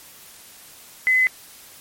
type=tone with quantisation; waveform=sine; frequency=2028 Hz; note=B6; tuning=45 cents sharp; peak=-14 dBFS; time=1.07-1.27 s; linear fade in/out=0 ms; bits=7; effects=white hiss -45 dBFS RMS until 1.8 s + MP3 64 kbps